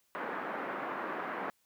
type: band-pass noise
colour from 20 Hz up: white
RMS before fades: -38 dBFS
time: 0.15-1.5 s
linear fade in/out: 0 ms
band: 210 to 1600 Hz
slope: 24 dB/octave
effects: white hiss -73 dBFS RMS until 1.65 s